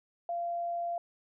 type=tone; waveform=sine; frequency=689 Hz; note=F5; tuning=24 cents flat; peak=-31 dBFS; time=0.29-0.98 s; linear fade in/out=2 ms; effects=none